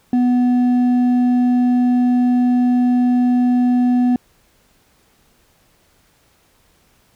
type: tone with hard clipping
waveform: sine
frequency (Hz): 246.9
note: B3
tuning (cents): 0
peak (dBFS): -13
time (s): 0.13-4.16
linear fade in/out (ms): 2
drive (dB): 4
effects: pink hiss -57 dBFS RMS until 7.15 s